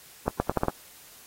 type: accelerating click train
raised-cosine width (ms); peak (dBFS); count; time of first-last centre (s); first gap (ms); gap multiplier
1; -9; 6; 0.28-0.683; 120; 0.8
effects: white hiss -51 dBFS RMS until 1.26 s + AAC 48 kbps